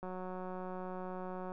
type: click train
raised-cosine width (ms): 1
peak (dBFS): -30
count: 275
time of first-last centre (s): 0.03-1.519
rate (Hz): 184
effects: none